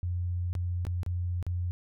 sine tone with dropouts, 88.5 Hz, F2, 23 cents sharp, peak -28 dBFS, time 0.03-1.71 s, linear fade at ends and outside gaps 0 ms, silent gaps 0.53-0.552 / 0.851-0.868 / 1.032-1.063 / 1.427-1.466 s, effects none

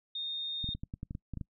sine tone, 3673 Hz, A#7, 26 cents flat, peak -34 dBFS, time 0.15-0.74 s, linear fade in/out 5 ms
clicks, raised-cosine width 5 ms, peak -26 dBFS, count 11, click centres 0.643 / 0.69 / 0.75 / 0.835 / 0.939 / 1.031 / 1.109 / 1.151 / 1.337 / 1.373 / 1.412 s
effects noise-tail reverb RT60 0.1 s tail -25 dB re dry

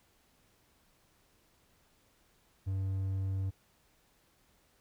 triangle tone, 96 Hz, G2, 36 cents flat, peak -29 dBFS, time 2.66-3.51 s, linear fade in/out 20 ms, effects pink hiss -69 dBFS RMS until 4.8 s

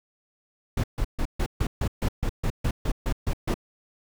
brown noise bursts, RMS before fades -24 dBFS, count 14, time 0.77-3.542 s, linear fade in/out 5 ms, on 68 ms, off 140 ms, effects none

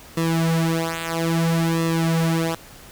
sawtooth tone with flanger, 164.81 Hz, E3, in tune, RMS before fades -21 dBFS, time 0.17-2.55 s, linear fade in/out 5 ms, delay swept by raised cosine 1.3 to 5.9 ms, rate 0.6 Hz, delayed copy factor -0.9, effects pink hiss -44 dBFS RMS until 2.91 s

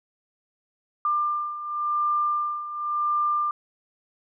sine beating tone pair, 1193 / 1193.92 Hz, D6 / D6, +27 / +28 cents, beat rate 0.92 Hz, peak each -29 / -24 dBFS, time 1.05-3.51 s, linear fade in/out 2 ms, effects none

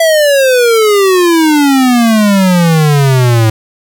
square exponential sweep, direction down, 667 to 108.7 Hz, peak -6 dBFS, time 0-3.5 s, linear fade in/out 5 ms, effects none

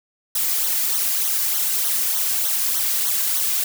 blue noise with flanger, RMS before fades -21 dBFS, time 0.35-3.64 s, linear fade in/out 5 ms, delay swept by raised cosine 0.4 to 2.3 ms, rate 3.3 Hz, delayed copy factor -0.8, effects none

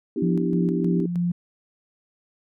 sine chord, E minor seventh, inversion second, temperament equal, 246.9 / 293.7 / 329.6 / 392 Hz, B3 / D4 / E4 / G4, 0 / 0 / 0 / 0 cents, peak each -28 dBFS, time 0.16-1.06 s, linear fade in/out 5 ms
sine tone with tremolo, 174.61 Hz, F3, in tune, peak -20 dBFS, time 0.22-1.32 s, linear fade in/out 5 ms, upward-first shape square, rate 3.2 Hz, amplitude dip 40%
effects none

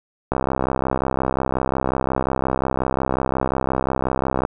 click train, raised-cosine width 1 ms, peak -6 dBFS, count 272, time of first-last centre 0.32-4.451 s, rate 65.6 Hz, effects none

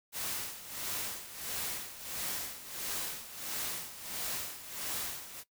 white noise with tremolo, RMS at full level -36 dBFS, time 0.12-5.44 s, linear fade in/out 50 ms, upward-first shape sine, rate 1.5 Hz, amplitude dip 75%, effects noise-tail reverb RT60 0.1 s tail -17 dB re dry

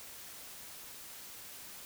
silence, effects white hiss -49 dBFS RMS until 1.85 s

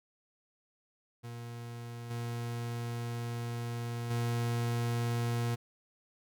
40% pulse tone with level steps, 118.3 Hz, A#2, 26 cents sharp, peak -40 / -34 / -29 dBFS, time 1.23-5.56 s, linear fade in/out 20 ms, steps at 2.1 / 4.1 s, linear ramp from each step 10 ms, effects none

